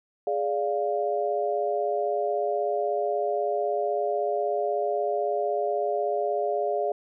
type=chord; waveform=sine; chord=D diminished; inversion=second; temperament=equal with one note detuned; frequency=415.3 / 582.3 / 698.5 Hz; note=Ab4 / D5 / F5; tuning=0 / -15 / 0 cents; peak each=-28 dBFS; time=0.27-6.92 s; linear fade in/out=2 ms; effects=none